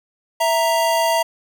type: tone pair together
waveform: square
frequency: 659.3 / 932.4 Hz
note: E5 / A#5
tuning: 0 / 0 cents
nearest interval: tritone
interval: 600 cents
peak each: -19 dBFS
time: 0.4-1.23 s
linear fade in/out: 10 ms
effects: none